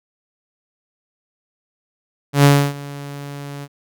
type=tone with ADSR envelope; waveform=sawtooth; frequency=142.2 Hz; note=C#3; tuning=45 cents sharp; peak=-3 dBFS; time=2.33-3.68 s; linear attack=110 ms; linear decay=290 ms; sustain=-22 dB; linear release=47 ms; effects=none